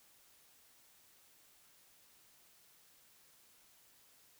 silence, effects white hiss -66 dBFS RMS until 4.39 s

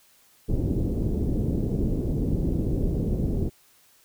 pink low-pass noise, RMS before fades -25 dBFS, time 0.48-3.5 s, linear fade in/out 20 ms, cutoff 400 Hz, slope 24 dB/octave, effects white hiss -59 dBFS RMS until 4.04 s

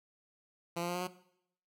10% pulse tone with pitch steps, 170.9 / 173.59 / 176.31 / 179.09 / 181.9 Hz, F3 / F3 / F3 / F3 / F#3, -37 / -10 / +17 / +44 / -29 cents, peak -26 dBFS, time 0.76-1.075 s, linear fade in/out 10 ms, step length 63 ms, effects noise-tail reverb RT60 0.7 s tail -17 dB re dry

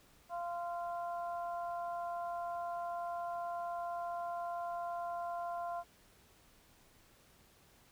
harmonic tone, 345.8 Hz, F4, 17 cents flat, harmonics 2 / 3 / 4, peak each -38 / -44 / -50 dBFS, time 0.29-5.84 s, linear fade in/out 50 ms, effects pink hiss -65 dBFS RMS until 7.91 s

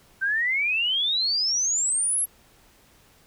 sine exponential sweep, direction up, 1536 to 11420 Hz, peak -21 dBFS, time 0.21-2.26 s, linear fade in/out 20 ms, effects pink hiss -57 dBFS RMS until 3.26 s

